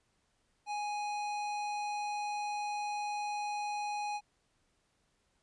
sine tone with hard clipping, 830.6 Hz, G#5, in tune, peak -36 dBFS, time 0.66-4.21 s, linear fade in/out 50 ms, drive 15 dB, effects pink hiss -75 dBFS RMS until 5.42 s + resampled to 22050 Hz

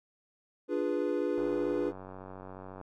triangle chord, D diminished seventh, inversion none, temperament equal with one note detuned, 293.7 / 349.2 / 413.9 / 493.9 Hz, D4 / F4 / Ab4 / Cb5, 0 / 0 / -6 / 0 cents, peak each -32 dBFS, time 0.68-1.93 s, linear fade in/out 50 ms
click train, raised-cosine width 1 ms, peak -31 dBFS, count 136, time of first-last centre 1.38-2.813 s, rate 94.2 Hz
effects none

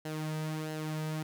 sawtooth tone with flanger, 155.56 Hz, D#3, in tune, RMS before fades -36 dBFS, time 0.05-1.23 s, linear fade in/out 5 ms, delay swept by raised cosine 0.84 to 2.84 ms, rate 1.5 Hz, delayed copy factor -0.55, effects none

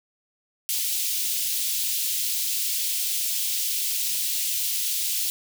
white high-pass noise, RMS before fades -26 dBFS, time 0.69-5.3 s, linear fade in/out 0 ms, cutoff 2800 Hz, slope 24 dB/octave, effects none

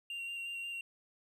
triangle tone with vibrato, 2768 Hz, F7, 16 cents flat, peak -37 dBFS, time 0.1-0.81 s, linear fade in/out 2 ms, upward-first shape square, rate 5.6 Hz, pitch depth 12 cents each way, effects none

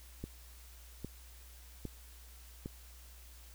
click train, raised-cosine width 3 ms, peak -27 dBFS, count 4, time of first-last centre 0.24-2.659 s, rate 1.24 Hz, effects added 60 Hz sine -53 dBFS peak until 3.54 s + white hiss -59 dBFS RMS until 3.54 s

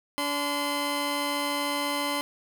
15% pulse tone pair together, 287.1 / 1028 Hz, D4 / C6, -39 / -31 cents, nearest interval octave + minor seventh, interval 2208 cents, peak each -23 dBFS, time 0.18-2.21 s, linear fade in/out 0 ms, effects none

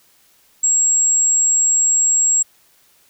sine tone, 7610 Hz, A#8, 35 cents sharp, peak -12 dBFS, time 0.63-2.43 s, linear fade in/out 10 ms, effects white hiss -55 dBFS RMS until 3.09 s

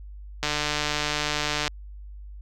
click train, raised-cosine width 0.2 ms, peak -8 dBFS, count 187, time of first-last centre 0.43-1.678 s, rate 149 Hz, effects added 50 Hz sine -38 dBFS peak until 2.41 s

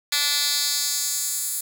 10% pulse tone with high-pass filter sweep, 290 Hz, D4, 22 cents flat, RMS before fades -24 dBFS, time 0.12-1.61 s, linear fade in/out 5 ms, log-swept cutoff 3100 to 9500 Hz, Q 1.5, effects none

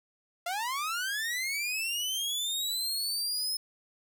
sawtooth linear sweep, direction up, 673 to 5190 Hz, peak -27 dBFS, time 0.46-3.57 s, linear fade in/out 5 ms, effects none

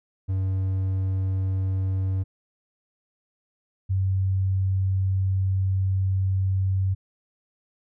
triangle / sine tone pair in turn, 95 / 95.36 Hz, F#2 / G2, +46 / -47 cents, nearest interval unison, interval 7 cents, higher second, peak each -20 dBFS, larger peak neither, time 0.28-2.24 / 3.89-6.95 s, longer second, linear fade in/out 20 ms, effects none

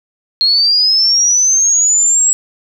sine linear sweep, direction up, 4212 to 7720 Hz, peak -8 dBFS, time 0.41-2.33 s, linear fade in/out 0 ms, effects 7-bit

